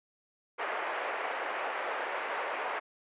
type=band-pass noise; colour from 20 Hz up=pink; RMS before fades=-35 dBFS; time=0.58-2.8 s; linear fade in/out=20 ms; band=490 to 2300 Hz; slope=24 dB/octave; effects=resampled to 8000 Hz